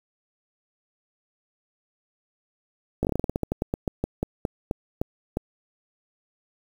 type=slowing click train; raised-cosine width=2 ms; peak=-11 dBFS; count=21; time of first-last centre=3.03-5.371 s; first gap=18 ms; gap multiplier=1.17; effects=7-bit